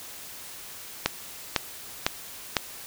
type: click train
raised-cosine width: 0.2 ms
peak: -3 dBFS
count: 4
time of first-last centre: 1.06-2.568 s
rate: 1.99 Hz
effects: white hiss -42 dBFS RMS until 2.86 s